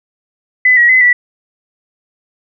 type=tone with pitch steps; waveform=sine; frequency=2008 / 1911 / 2031 / 1958 Hz; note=B6 / A#6 / B6 / B6; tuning=+28 / +43 / +48 / -15 cents; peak=-5 dBFS; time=0.65-1.13 s; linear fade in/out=5 ms; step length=120 ms; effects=none